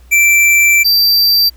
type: tone pair in turn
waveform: square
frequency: 2341 / 4682 Hz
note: D7 / D8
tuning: -6 / -6 cents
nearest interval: octave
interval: 1200 cents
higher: second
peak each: -7 / -8 dBFS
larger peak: first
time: 0.11-0.84 / 0.84-1.5 s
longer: first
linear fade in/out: 20 ms
effects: added 60 Hz sine -38 dBFS peak until 1.56 s + pink hiss -51 dBFS RMS until 1.56 s